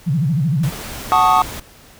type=tone with vibrato; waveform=sine; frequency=150.8 Hz; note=D3; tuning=46 cents sharp; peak=-14 dBFS; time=0.06-0.7 s; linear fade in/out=20 ms; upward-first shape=sine; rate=13 Hz; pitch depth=270 cents each way
type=noise; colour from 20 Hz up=pink; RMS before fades=-30 dBFS; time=0.63-1.6 s; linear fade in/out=5 ms
type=chord; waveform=triangle; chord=D# half-diminished seventh; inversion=first; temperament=equal; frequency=740 / 880 / 1108.7 / 1244.5 Hz; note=F#5 / A5 / C#6 / D#6; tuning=0 / 0 / 0 / 0 cents; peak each=-14 dBFS; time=1.12-1.42 s; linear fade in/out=0 ms
effects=pink hiss -45 dBFS RMS until 1.99 s